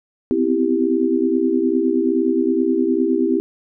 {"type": "chord", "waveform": "sine", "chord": "C major seventh", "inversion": "third", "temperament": "equal with one note detuned", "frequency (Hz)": [252, 261.6, 329.6, 392], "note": ["B3", "C4", "E4", "G4"], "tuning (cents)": [35, 0, 0, 0], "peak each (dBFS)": [-23, -21, -19, -20], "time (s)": [0.31, 3.4], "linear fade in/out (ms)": 0, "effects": []}